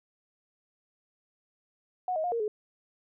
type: tone with pitch steps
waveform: sine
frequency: 732 / 630 / 712 / 464.8 / 423.9 Hz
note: F#5 / D#5 / F5 / A#4 / G#4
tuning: -19 / +21 / +33 / -5 / +35 cents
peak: -27 dBFS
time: 2.08-2.48 s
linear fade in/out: 2 ms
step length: 80 ms
effects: none